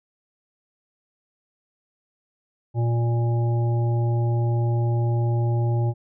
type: harmonic tone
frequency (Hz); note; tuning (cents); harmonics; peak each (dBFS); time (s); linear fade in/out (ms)
117.7; A#2; +17; 1 / 3 / 5 / 7; -19 / -31 / -36 / -35; 2.74-5.94; 50
effects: none